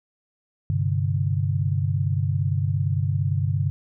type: chord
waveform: sine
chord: G suspended fourth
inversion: none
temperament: equal with one note detuned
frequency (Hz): 98 / 129.31 / 146.83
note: G2 / C3 / D3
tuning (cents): 0 / -20 / 0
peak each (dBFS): -23 / -26 / -25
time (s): 0.7-3.7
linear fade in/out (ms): 0
effects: none